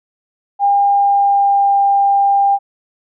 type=tone with pitch glide; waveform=sine; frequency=804 to 797.5 Hz; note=G5 to G5; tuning=+44 to +30 cents; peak=-9 dBFS; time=0.59-2.59 s; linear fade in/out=50 ms; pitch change=-14 cents; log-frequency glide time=0.83-1.81 s; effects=none